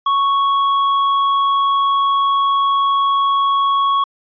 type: tone with tanh clipping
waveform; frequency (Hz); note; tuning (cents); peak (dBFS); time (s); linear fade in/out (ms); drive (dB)
sine; 1108.7; C#6; 0; -14; 0.06-4.04; 5; 8
effects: resampled to 11025 Hz